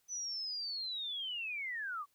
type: linear sweep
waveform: sine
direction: down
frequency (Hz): 6040 to 1108.7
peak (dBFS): -37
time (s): 0.08-2.06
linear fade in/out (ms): 50
effects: white hiss -75 dBFS RMS until 2.14 s